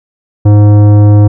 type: tone with tanh clipping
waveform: sine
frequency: 103.83 Hz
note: G#2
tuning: in tune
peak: -3 dBFS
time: 0.45-1.28 s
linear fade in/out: 10 ms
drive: 14 dB
effects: none